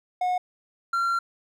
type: tone pair in turn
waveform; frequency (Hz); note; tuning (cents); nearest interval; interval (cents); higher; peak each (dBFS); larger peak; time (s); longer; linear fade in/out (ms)
triangle; 727 / 1372.4; F#5 / F6; -31 / -31; major seventh; 1100; second; -20; neither; 0.21-0.38 / 0.93-1.19; second; 5
effects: none